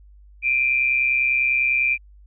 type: tone pair together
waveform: sine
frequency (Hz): 2370 / 2500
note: D7 / D#7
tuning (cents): +15 / +8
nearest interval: minor second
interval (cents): 93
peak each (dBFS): -18 / -23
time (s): 0.42-1.98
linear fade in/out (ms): 50
effects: added 50 Hz sine -45 dBFS peak until 2.26 s